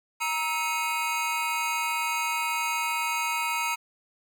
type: tone cluster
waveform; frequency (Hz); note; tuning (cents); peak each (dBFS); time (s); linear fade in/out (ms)
square; 938 / 1305 / 2188 / 2508; A#5 / E6 / C#7 / D#7; +11 / -18 / -23 / +13; -30 / -34 / -34 / -33; 0.2-3.76; 20
effects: 10-bit